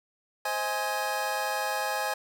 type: chord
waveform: 25% pulse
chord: Ab major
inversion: first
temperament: equal with one note detuned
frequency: 523.3 / 632 / 830.6 Hz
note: C5 / Eb5 / Ab5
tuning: 0 / +27 / 0 cents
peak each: -31 / -31 / -26 dBFS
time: 0.45-2.14 s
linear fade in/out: 5 ms
effects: none